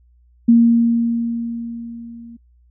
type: tone with level ramp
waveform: sine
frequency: 233.1 Hz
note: A#3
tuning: in tune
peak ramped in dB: -6 to -35 dBFS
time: 0.48-2.37 s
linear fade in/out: 10 ms
effects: noise-tail reverb RT60 0.1 s tail -26 dB re dry + added 60 Hz sine -50 dBFS peak until 2.7 s